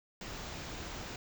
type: band-stop noise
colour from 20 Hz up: pink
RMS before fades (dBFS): -43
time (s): 0.21-1.16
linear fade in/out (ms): 2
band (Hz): 7500 to 16000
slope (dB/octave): 96
effects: none